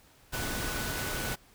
sine tone in noise, 1487 Hz, F#6, 8 cents sharp, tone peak -40 dBFS, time 0.32-1.36 s, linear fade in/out 20 ms, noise pink, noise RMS -34 dBFS, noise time 0.32-1.36 s, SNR -9 dB, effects pink hiss -60 dBFS RMS until 1.54 s

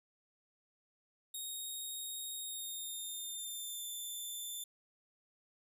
10% pulse tone with pitch glide, 3738 to 3542 Hz, A#7 to A7, +4 to +11 cents, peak -34 dBFS, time 1.34-4.64 s, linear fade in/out 5 ms, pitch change -93 cents, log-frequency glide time 2.38-3.86 s, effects none

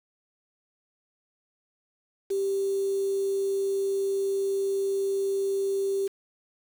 sine tone with quantisation, 392 Hz, G4, in tune, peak -24 dBFS, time 2.3-6.08 s, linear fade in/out 10 ms, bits 7, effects none

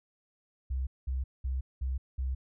sine tone bursts, 65.1 Hz, C2, 8 cents flat, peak -29 dBFS, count 5, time 0.7-2.35 s, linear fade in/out 10 ms, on 170 ms, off 200 ms, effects none

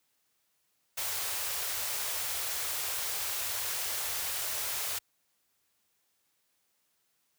white band-stop noise, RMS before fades -34 dBFS, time 0.97-4.99 s, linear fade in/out 10 ms, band 110 to 440 Hz, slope 24 dB/octave, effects white hiss -75 dBFS RMS until 7.38 s + high-pass 60 Hz 12 dB/octave

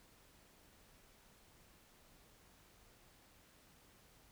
silence, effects pink hiss -66 dBFS RMS until 4.31 s

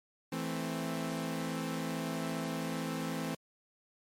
sawtooth chord, A minor, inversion second, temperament equal with one note detuned, 164.81 / 220 / 262.5 Hz, E3 / A3 / C4, 0 / 0 / +6 cents, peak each -34 / -36 / -34 dBFS, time 0.32-3.35 s, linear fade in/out 5 ms, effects MP3 64 kbps

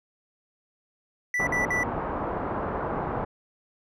triangle tone bursts, 1973 Hz, B6, 2 cents flat, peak -22 dBFS, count 3, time 1.34-1.834 s, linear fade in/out 2 ms, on 130 ms, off 52 ms
white low-pass noise, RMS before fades -30 dBFS, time 1.39-3.25 s, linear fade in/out 10 ms, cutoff 1100 Hz, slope 24 dB/octave
effects none

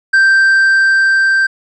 triangle tone with level ramp, 1568 Hz, G6, in tune, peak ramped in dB -4 to -7 dBFS, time 0.13-1.47 s, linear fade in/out 10 ms, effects resampled to 22050 Hz

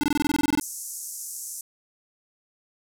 square tone bursts, 293.7 Hz, D4, in tune, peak -20 dBFS, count 13, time 0.01-0.598 s, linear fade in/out 0 ms, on 24 ms, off 23 ms
pink band-pass noise, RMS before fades -36 dBFS, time 0.61-1.61 s, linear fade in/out 2 ms, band 6000 to 13000 Hz, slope 48 dB/octave
effects none

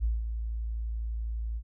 sine tone with ADSR envelope, 56 Hz, A1, 31 cents sharp, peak -23 dBFS, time 0-1.63 s, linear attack 38 ms, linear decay 180 ms, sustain -7 dB, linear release 62 ms, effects none

